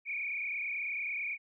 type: tone with frequency modulation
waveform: sine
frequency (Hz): 2325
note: D7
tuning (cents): -18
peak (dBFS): -33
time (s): 0.05-1.38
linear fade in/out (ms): 50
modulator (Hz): 29.1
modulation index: 4.2
effects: none